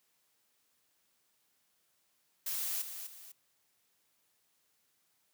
blue noise with echo, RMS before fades -36 dBFS, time 2.46-2.82 s, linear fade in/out 5 ms, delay 250 ms, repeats 2, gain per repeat -8 dB, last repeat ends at 3.32 s, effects white hiss -75 dBFS RMS until 5.33 s + high-pass 80 Hz 12 dB/octave

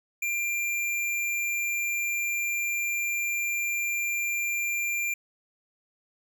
square tone, 2380 Hz, D7, 22 cents sharp, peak -27 dBFS, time 0.22-5.14 s, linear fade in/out 5 ms, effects none

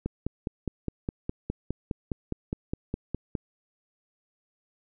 click train, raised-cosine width 3 ms, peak -16 dBFS, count 17, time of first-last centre 0.06-3.352 s, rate 4.86 Hz, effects none

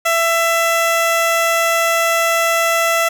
15% pulse tone, 667 Hz, E5, 20 cents sharp, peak -7 dBFS, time 0.05-3.09 s, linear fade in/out 10 ms, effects none

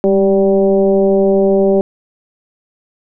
sine tone with frequency modulation, 390.2 Hz, G4, 8 cents flat, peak -8 dBFS, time 0.04-1.81 s, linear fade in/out 0 ms, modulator 192 Hz, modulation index 1.1, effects none

